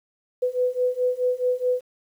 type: beating tone pair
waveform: sine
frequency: 497.3 / 502 Hz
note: B4 / B4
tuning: +12 / +28 cents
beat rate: 4.7 Hz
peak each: -24 / -23 dBFS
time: 0.42-1.81 s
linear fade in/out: 10 ms
effects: 9-bit